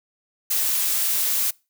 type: noise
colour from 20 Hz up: blue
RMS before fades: -22 dBFS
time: 0.5-1.51 s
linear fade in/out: 10 ms
effects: noise-tail reverb RT60 0.3 s tail -25 dB re dry